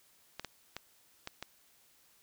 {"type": "clicks", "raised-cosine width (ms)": 0.2, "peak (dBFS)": -22, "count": 5, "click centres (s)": [0.396, 0.447, 0.766, 1.274, 1.426], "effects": ["white hiss -66 dBFS RMS until 2.22 s"]}